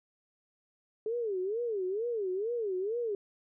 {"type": "tone with vibrato", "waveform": "sine", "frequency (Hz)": 420, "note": "G#4", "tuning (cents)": 19, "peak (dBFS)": -30, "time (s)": [1.06, 3.15], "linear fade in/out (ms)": 2, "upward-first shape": "sine", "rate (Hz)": 2.2, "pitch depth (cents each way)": 240, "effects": []}